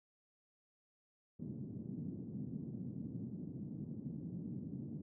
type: band-pass noise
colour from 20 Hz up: white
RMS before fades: -45 dBFS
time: 1.39-5.02 s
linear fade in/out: 10 ms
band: 120 to 240 Hz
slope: 24 dB/octave
effects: none